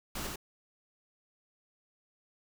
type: noise with echo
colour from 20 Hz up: pink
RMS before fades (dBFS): -38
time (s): 0.15-0.27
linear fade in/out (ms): 5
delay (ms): 89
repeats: 1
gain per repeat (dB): -2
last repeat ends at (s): 0.359
effects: none